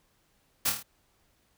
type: noise with echo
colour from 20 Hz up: white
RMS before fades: -26 dBFS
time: 0.65-0.7 s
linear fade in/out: 10 ms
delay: 26 ms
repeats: 5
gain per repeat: -4 dB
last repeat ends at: 0.83 s
effects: pink hiss -69 dBFS RMS until 1.57 s